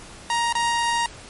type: tone with dropouts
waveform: sawtooth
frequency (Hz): 938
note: A#5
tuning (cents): +11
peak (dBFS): -16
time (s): 0.3-1.06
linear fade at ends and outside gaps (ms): 1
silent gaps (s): 0.526-0.552
effects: pink hiss -42 dBFS RMS until 1.29 s + MP3 48 kbps